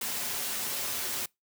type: noise with comb filter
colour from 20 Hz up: white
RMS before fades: -33 dBFS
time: 0.01-1.26 s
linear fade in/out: 5 ms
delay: 6.3 ms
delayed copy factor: -0.5
effects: noise-tail reverb RT60 0.2 s tail -26 dB re dry + high-pass 100 Hz 12 dB/octave